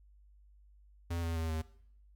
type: tone with pitch steps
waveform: square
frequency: 84.9 / 83.06 / 81.25 / 79.49 Hz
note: F2 / E2 / E2 / D#2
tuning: -48 / +14 / -24 / +38 cents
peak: -34 dBFS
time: 1.1-1.62 s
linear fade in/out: 10 ms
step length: 130 ms
effects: noise-tail reverb RT60 0.7 s tail -19 dB re dry + added 50 Hz sine -58 dBFS peak until 2.15 s